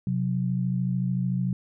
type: tone pair together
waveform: sine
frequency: 129.26 / 182.8 Hz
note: C3 / F#3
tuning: -21 / -21 cents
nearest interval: tritone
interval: 600 cents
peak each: -26 dBFS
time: 0.07-1.53 s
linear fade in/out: 2 ms
effects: none